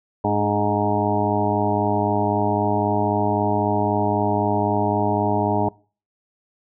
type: harmonic tone with a mistuned harmonic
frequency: 103.83 Hz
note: G#2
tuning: in tune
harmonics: 1 / 2 / 3 / 4 / 6 / 7 / 8 / 9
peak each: -26 / -26 / -26 / -26 / -26 / -26 / -26 / -26 dBFS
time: 0.24-5.69 s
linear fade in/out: 5 ms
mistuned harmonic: 3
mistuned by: -41 cents
effects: noise-tail reverb RT60 0.4 s tail -24 dB re dry